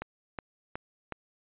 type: click train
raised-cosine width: 0.5 ms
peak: -20 dBFS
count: 4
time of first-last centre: 0.02-1.123 s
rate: 2.72 Hz
effects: resampled to 8000 Hz